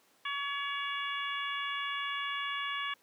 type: harmonic tone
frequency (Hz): 565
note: C#5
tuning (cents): +33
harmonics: 2 / 3 / 4 / 5 / 6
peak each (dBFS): -37 / -39 / -40 / -41 / -42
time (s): 0.25-2.94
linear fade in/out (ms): 5
effects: pink hiss -66 dBFS RMS until 3.02 s + high-pass 300 Hz 12 dB/octave